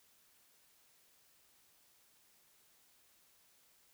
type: silence
effects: white hiss -69 dBFS RMS until 3.93 s